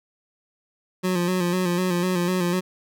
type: tone with vibrato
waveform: 25% pulse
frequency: 179.4 Hz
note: F3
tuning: 47 cents sharp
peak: -17 dBFS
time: 1.03-2.61 s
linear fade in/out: 20 ms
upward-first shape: square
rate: 4 Hz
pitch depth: 44 cents each way
effects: none